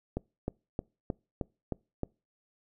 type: click train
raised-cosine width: 2 ms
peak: -18 dBFS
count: 7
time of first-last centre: 0.17-2.033 s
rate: 3.22 Hz
effects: noise-tail reverb RT60 0.3 s tail -26 dB re dry